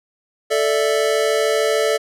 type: chord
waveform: square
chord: A suspended fourth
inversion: none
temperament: just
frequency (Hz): 440 / 586.7 / 660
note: A4 / D5 / E5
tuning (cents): 0 / -2 / +2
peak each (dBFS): -19 / -21 / -24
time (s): 0.5-1.98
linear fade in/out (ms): 20
effects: low-pass 12000 Hz 12 dB/octave